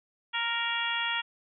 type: harmonic tone with a mistuned harmonic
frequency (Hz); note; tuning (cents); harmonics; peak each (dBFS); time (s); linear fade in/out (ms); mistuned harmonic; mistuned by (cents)
466.2; A#4; 0; 2 / 3 / 4 / 5 / 6 / 7; -35 / -35 / -34 / -37 / -34 / -34; 0.33-1.22; 20; 7; +34
effects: none